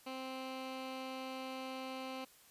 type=tone with low-pass filter; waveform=15% pulse; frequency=261.6 Hz; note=C4; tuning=in tune; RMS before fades=-44 dBFS; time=0.06-2.25 s; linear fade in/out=10 ms; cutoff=3700 Hz; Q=1.8; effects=white hiss -63 dBFS RMS until 2.5 s + resampled to 32000 Hz